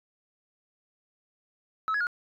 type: tone with pitch steps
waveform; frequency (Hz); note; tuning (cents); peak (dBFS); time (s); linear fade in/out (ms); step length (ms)
sine; 1297 / 1677 / 1430; E6 / G#6 / F6; -28 / +16 / +41; -23; 1.88-2.069; 0; 63
effects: tanh soft clip ceiling -23 dBFS